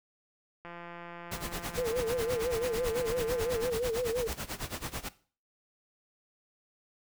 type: click train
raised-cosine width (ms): 0.5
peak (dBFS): -30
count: 525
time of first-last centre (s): 0.65-3.697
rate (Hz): 172
type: noise with tremolo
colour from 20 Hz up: pink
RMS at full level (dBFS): -35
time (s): 1.31-5.09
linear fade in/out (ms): 10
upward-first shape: sine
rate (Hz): 9.1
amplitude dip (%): 90
type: tone with vibrato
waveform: sine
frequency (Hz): 474.3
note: A#4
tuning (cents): +30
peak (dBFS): -28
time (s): 1.77-4.28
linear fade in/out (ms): 10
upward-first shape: sine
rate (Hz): 5.9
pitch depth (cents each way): 110
type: noise with exponential growth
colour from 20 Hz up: white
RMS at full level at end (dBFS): -36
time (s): 4.26-4.33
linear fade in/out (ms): 0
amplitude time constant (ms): 15
effects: noise-tail reverb RT60 0.4 s tail -17 dB re dry

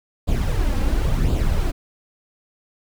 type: noise with flanger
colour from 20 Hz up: brown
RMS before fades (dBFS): -19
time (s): 0.27-1.72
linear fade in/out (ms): 20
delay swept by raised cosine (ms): 0.25 to 3.75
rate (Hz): 0.95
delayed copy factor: +0.6
effects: none

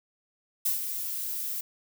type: noise with ADSR envelope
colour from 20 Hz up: violet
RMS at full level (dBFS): -25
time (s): 0.65-1.61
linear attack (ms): 9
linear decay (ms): 130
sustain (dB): -8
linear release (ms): 5
effects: none

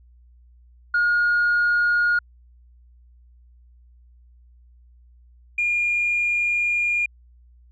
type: tone pair in turn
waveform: sine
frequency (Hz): 1432 / 2417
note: F6 / D7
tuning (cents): +43 / +49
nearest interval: major sixth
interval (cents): 906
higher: second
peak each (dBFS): -15 / -18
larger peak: first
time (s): 0.94-2.19 / 5.58-7.06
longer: second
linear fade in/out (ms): 5
effects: tanh soft clip ceiling -14 dBFS + added 60 Hz sine -49 dBFS peak until 7.71 s

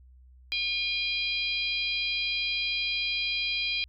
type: harmonic tone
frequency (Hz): 807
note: G#5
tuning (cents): -50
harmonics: 3 / 4 / 5 / 6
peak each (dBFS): -30 / -32 / -34 / -36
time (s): 0.52-3.84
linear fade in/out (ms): 0
effects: added 63 Hz sine -51 dBFS peak until 3.88 s

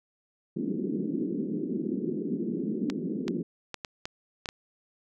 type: band-pass noise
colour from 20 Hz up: pink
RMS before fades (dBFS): -31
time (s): 0.56-3.43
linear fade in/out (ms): 10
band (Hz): 180 to 390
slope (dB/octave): 48
type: clicks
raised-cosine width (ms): 0.2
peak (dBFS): -17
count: 7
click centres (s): 2.9 / 3.281 / 3.743 / 3.848 / 4.055 / 4.458 / 4.489
effects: none

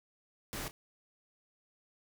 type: noise with echo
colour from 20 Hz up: pink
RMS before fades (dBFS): -40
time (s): 0.53-0.68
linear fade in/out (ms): 0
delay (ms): 30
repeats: 1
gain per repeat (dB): -13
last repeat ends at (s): 0.71
effects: none

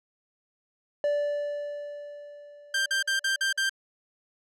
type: tone with exponential decay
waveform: triangle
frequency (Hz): 583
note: D5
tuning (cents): -13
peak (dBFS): -20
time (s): 1.04-3.57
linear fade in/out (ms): 1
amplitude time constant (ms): 550
type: tone bursts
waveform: sawtooth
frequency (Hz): 1578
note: G6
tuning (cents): +11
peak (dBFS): -20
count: 6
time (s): 2.74-3.695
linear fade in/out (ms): 5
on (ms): 120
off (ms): 47
effects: low-pass 9000 Hz 12 dB/octave

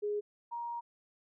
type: tone pair in turn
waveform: sine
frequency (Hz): 415.3 / 942.9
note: G#4 / A#5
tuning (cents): 0 / +20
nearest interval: octave + major second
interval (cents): 1420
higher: second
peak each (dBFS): -31 / -36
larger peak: first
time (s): 0.02-0.21 / 0.51-0.81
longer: second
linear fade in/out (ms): 20
effects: none

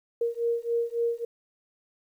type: beating tone pair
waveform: sine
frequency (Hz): 466.2 / 469.8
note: A#4 / A#4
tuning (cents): 0 / +13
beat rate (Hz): 3.6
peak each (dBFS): -28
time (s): 0.21-1.25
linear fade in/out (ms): 5
effects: 10-bit

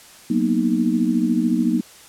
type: chord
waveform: sine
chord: B major seventh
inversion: second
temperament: equal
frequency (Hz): 185 / 233.1 / 246.9 / 311.1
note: F#3 / A#3 / B3 / D#4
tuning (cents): 0 / 0 / 0 / 0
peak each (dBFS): -24 / -20 / -22 / -22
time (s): 0.3-1.81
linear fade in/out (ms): 5
effects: white hiss -45 dBFS RMS until 2.08 s + low-pass 11000 Hz 12 dB/octave

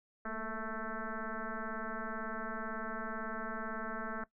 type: tone with frequency modulation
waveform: sine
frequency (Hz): 657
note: E5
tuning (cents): -6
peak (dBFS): -36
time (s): 0.25-4.24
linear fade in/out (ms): 5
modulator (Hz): 222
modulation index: 4.4
effects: noise-tail reverb RT60 0.1 s tail -18 dB re dry

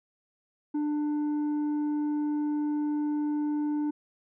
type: tone with tanh clipping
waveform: sine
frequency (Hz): 297.2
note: D4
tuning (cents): +21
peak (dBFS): -27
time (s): 0.74-3.91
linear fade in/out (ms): 10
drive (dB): 5
effects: none

